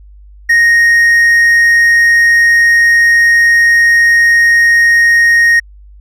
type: tone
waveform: triangle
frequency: 1864.7 Hz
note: A#6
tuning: in tune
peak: -3 dBFS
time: 0.49-5.6 s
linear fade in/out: 10 ms
effects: added 50 Hz sine -34 dBFS peak until 6 s